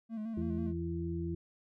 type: tone with vibrato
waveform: triangle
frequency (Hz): 220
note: A3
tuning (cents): 0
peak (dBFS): -34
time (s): 0.09-0.74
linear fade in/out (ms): 50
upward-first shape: square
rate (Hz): 6.1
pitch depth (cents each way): 48
type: harmonic tone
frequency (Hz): 84.5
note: E2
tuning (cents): +43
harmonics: 1 / 2 / 4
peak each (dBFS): -38 / -38 / -38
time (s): 0.37-1.35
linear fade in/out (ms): 5
effects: none